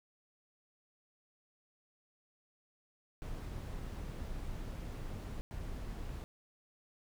brown noise bursts at uneven times, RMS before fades -42 dBFS, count 2, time 3.22-5.41 / 5.51-6.24 s, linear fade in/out 0 ms, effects none

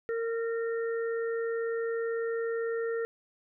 harmonic tone, 459 Hz, A#4, 27 cents flat, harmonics 1 / 3 / 4, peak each -29 / -42 / -42 dBFS, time 0.09-3.05 s, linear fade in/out 0 ms, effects none

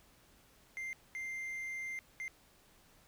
triangle tone bursts at uneven times, 2093 Hz, C7, in tune, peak -37 dBFS, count 3, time 0.77-0.93 / 1.15-1.99 / 2.2-2.28 s, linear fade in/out 0 ms, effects pink hiss -65 dBFS RMS until 3.07 s

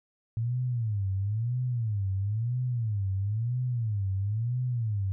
sine tone with vibrato, 110 Hz, A2, in tune, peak -26 dBFS, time 0.37-5.12 s, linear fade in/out 0 ms, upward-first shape sine, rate 1 Hz, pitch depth 240 cents each way, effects none

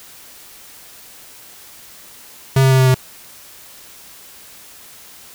square tone with pitch steps, 133.8 / 132.65 / 131.5 / 130.37 / 129.24 Hz, C3 / C3 / C3 / C3 / C3, +39 / +24 / +9 / -6 / -21 cents, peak -10 dBFS, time 2.56-2.945 s, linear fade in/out 5 ms, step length 77 ms, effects white hiss -41 dBFS RMS until 5.34 s

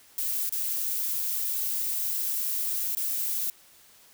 violet noise with dropouts, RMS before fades -29 dBFS, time 0.18-3.5 s, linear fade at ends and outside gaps 1 ms, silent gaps 0.493-0.523 / 2.95-2.97 s, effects white hiss -56 dBFS RMS until 4.13 s

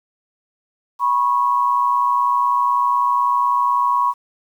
sine tone pair together, 978 / 1098 Hz, B5 / C#6, -17 / -17 cents, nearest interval major second, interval 200 cents, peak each -17 dBFS, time 0.99-4.14 s, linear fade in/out 50 ms, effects 8-bit

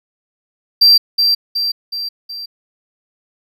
triangle tone with echo, 4709 Hz, D8, 4 cents sharp, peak -4 dBFS, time 0.81-0.98 s, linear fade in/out 10 ms, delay 370 ms, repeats 4, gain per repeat -5 dB, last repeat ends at 2.46 s, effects none

